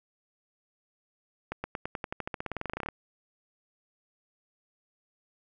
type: accelerating click train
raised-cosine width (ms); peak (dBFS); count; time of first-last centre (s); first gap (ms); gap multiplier
0.5; -18; 23; 1.52-2.887; 120; 0.93
effects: none